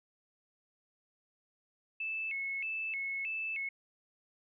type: tone with vibrato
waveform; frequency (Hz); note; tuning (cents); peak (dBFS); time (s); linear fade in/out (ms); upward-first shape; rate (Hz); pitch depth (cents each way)
sine; 2400; D7; +37; -34; 2-3.69; 5; square; 1.6; 160
effects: none